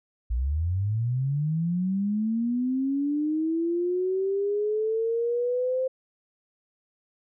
sine linear sweep, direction up, 55 to 523.3 Hz, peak -23 dBFS, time 0.3-5.88 s, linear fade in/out 10 ms, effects none

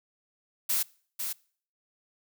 blue noise with echo, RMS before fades -27 dBFS, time 0.69-0.83 s, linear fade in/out 10 ms, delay 500 ms, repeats 1, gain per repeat -6 dB, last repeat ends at 1.33 s, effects noise-tail reverb RT60 0.5 s tail -24 dB re dry

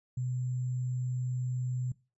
sine tone with sample-and-hold, 126.2 Hz, B2, 38 cents sharp, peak -30 dBFS, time 0.17-1.92 s, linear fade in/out 5 ms, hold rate 7350 Hz, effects noise-tail reverb RT60 0.3 s tail -21 dB re dry + resampled to 24000 Hz

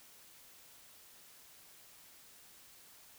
silence, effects white hiss -59 dBFS RMS until 3.18 s

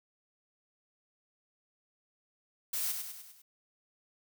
blue noise with echo, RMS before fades -34 dBFS, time 2.73-2.92 s, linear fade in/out 5 ms, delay 100 ms, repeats 5, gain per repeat -5 dB, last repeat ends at 3.42 s, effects none

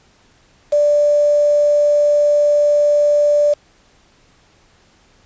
sine tone with quantisation, 587.3 Hz, D5, in tune, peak -10 dBFS, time 0.72-3.54 s, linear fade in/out 10 ms, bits 5, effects pink hiss -53 dBFS RMS until 5.25 s + resampled to 16000 Hz

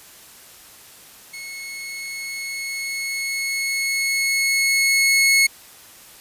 sawtooth tone with level ramp, 2185 Hz, C#7, 26 cents flat, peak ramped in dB -29 to -9 dBFS, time 1.33-5.47 s, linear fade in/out 10 ms, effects white hiss -45 dBFS RMS until 6.2 s + resampled to 32000 Hz

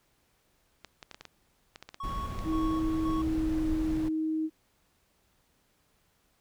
clicks, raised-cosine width 0.2 ms, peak -26 dBFS, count 11, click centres 0.847 / 1.028 / 1.113 / 1.145 / 1.21 / 1.253 / 1.759 / 1.826 / 1.89 / 1.944 / 2.39 s
triangle tone with tremolo, 1108.7 Hz, C#6, in tune, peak -33 dBFS, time 2-3.22 s, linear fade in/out 5 ms, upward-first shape square, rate 1.9 Hz, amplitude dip 60%
brown noise, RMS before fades -35 dBFS, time 2.03-4.09 s, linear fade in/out 10 ms
sine tone with pitch glide, 319 to 315.2 Hz, D#4 to D#4, +43 to +23 cents, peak -27 dBFS, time 2.44-4.5 s, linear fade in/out 50 ms, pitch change -20 cents, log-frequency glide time 3.16-3.61 s
effects pink hiss -70 dBFS RMS until 6.4 s

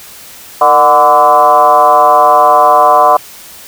sine tone with frequency modulation, 880 Hz, A5, in tune, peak -3 dBFS, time 0.61-3.17 s, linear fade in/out 5 ms, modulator 140 Hz, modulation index 2.2, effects white hiss -33 dBFS RMS until 3.67 s

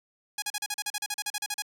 5% pulse tone bursts, 830.6 Hz, G#5, in tune, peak -17 dBFS, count 16, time 0.38-1.622 s, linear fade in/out 5 ms, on 42 ms, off 38 ms, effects none

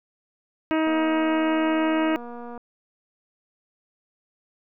harmonic tone, 316.7 Hz, D#4, 31 cents sharp, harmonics 1 / 2 / 3 / 4 / 5 / 6 / 7 / 8 / 9, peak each -21 / -27 / -31 / -33 / -35 / -37 / -38 / -39 / -40 dBFS, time 0.71-2.16 s, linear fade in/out 0 ms
click train, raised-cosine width 1 ms, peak -26 dBFS, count 409, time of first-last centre 0.87-2.577 s, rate 239 Hz
effects none

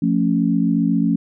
sine chord, F augmented, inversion none, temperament equal with one note detuned, 174.61 / 222.4 / 277.2 Hz, F3 / A3 / C#4, 0 / +19 / 0 cents, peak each -19 dBFS, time 0.02-1.16 s, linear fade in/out 5 ms, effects none

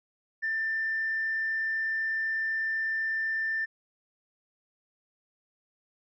triangle tone with tanh clipping, 1784 Hz, A6, 23 cents sharp, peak -27 dBFS, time 0.42-3.66 s, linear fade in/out 20 ms, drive 4 dB, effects resampled to 16000 Hz

